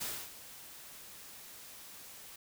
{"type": "noise with ADSR envelope", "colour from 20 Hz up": "white", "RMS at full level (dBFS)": -37, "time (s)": [0, 2.36], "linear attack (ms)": 17, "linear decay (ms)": 280, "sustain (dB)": -14, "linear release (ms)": 4, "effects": []}